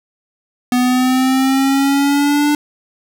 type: exponential sweep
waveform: square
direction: up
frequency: 246.9 to 295.7 Hz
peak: -12 dBFS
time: 0.72-2.55 s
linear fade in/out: 2 ms
effects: none